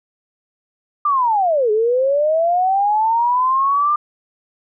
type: linear two-way sweep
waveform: sine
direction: down then up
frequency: 1204 to 416 to 1204 Hz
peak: -13 dBFS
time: 1.05-3.96 s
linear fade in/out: 5 ms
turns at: 1.71 s
effects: none